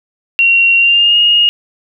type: tone with pitch glide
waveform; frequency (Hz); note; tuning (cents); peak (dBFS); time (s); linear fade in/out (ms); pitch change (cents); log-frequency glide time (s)
sine; 2746 to 2858; F7 to F7; -30 to +39; -6; 0.39-1.49; 0; +69; 0.77-1.17
effects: none